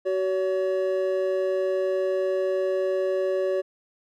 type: tone pair together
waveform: triangle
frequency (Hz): 377.2 / 565.9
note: F#4 / C#5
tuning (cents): +33 / +36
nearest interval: perfect fifth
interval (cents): 703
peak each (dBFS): -23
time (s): 0.05-3.62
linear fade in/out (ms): 20
effects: none